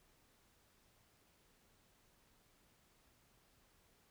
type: silence
effects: pink hiss -72 dBFS RMS until 4.1 s